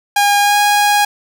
sawtooth tone with pitch glide, 814 to 823.5 Hz, G#5 to G#5, -35 to -15 cents, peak -6 dBFS, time 0.16-1.05 s, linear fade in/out 5 ms, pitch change +20 cents, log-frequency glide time 0.4-0.57 s, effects none

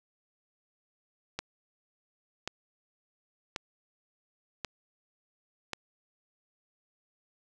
click train, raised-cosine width 0.2 ms, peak -16 dBFS, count 5, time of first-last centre 1.39-5.733 s, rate 0.921 Hz, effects none

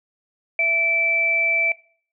sine tone pair together, 662 / 2324 Hz, E5 / D7, +7 / -19 cents, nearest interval octave + minor seventh, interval 2174 cents, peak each -27 / -17 dBFS, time 0.59-1.72 s, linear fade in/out 2 ms, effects noise-tail reverb RT60 0.5 s tail -21 dB re dry

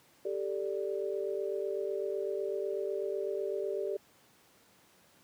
sine chord, G suspended second, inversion none, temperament equal, 392 / 440 / 587.3 Hz, G4 / A4 / D5, 0 / 0 / 0 cents, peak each -34 / -37 / -38 dBFS, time 0.25-3.97 s, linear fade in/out 5 ms, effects pink hiss -63 dBFS RMS until 5.23 s + high-pass 150 Hz 12 dB/octave

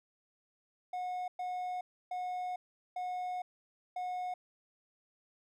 triangle tone bursts at uneven times, 727 Hz, F#5, 31 cents flat, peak -33 dBFS, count 5, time 0.93-1.28 / 1.39-1.81 / 2.11-2.56 / 2.96-3.42 / 3.96-4.34 s, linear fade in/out 5 ms, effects none

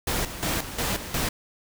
pink noise with tremolo, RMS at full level -26 dBFS, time 0.07-1.29 s, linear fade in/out 5 ms, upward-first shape square, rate 2.8 Hz, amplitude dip 70%, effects none

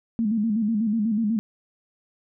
sine tone with vibrato, 218 Hz, A3, 16 cents flat, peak -20 dBFS, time 0.19-1.39 s, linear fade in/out 0 ms, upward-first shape square, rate 8.1 Hz, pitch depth 85 cents each way, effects none

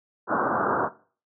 white low-pass noise, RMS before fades -24 dBFS, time 0.27-0.9 s, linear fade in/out 50 ms, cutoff 1500 Hz, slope 96 dB/octave, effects noise-tail reverb RT60 0.4 s tail -17 dB re dry + high-pass 200 Hz 12 dB/octave

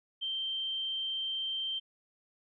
sine tone, 3136 Hz, G7, in tune, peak -32 dBFS, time 0.21-1.8 s, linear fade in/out 20 ms, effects none

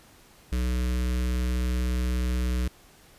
square tone with notch filter, 61.74 Hz, B1, in tune, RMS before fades -26 dBFS, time 0.52-2.68 s, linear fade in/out 5 ms, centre 790 Hz, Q 0.97, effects pink hiss -55 dBFS RMS until 3.18 s + resampled to 32000 Hz

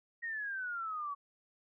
sine exponential sweep, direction down, 1889 to 1120 Hz, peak -36 dBFS, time 0.22-1.15 s, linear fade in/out 20 ms, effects none

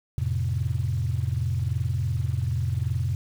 sine chord, F major, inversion none, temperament equal, 87.31 / 110 / 130.81 Hz, F2 / A2 / C3, 0 / 0 / 0 cents, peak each -27 dBFS, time 0.18-3.15 s, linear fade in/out 0 ms, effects tanh soft clip ceiling -15 dBFS + 8-bit

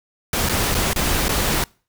pink noise with dropouts, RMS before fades -20 dBFS, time 0.33-1.64 s, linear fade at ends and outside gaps 2 ms, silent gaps 0.489-0.494 / 0.745-0.749 / 0.933-0.96 / 1.283-1.291 s, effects noise-tail reverb RT60 0.4 s tail -26 dB re dry

